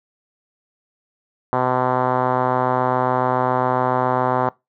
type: tone with low-pass filter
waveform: 5% pulse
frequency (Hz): 127.2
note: C3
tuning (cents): -48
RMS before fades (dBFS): -19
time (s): 1.53-4.49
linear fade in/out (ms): 0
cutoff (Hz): 970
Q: 1.9
effects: noise-tail reverb RT60 0.2 s tail -22 dB re dry